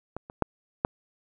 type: clicks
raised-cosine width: 1 ms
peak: -20 / -27 / -8 / -8 dBFS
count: 4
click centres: 0.166 / 0.299 / 0.423 / 0.849 s
effects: none